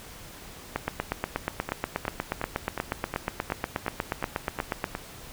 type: two click trains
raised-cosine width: 0.5 ms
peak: -15 / -11 dBFS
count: 10 / 35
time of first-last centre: 1.69-4.951 / 0.76-4.842 s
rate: 2.76 / 8.33 Hz
effects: pink hiss -45 dBFS RMS until 5.32 s